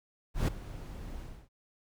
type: noise with ADSR envelope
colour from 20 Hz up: brown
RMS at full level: -24 dBFS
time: 0.34-1.49 s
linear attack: 140 ms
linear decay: 8 ms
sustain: -18 dB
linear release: 270 ms
effects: none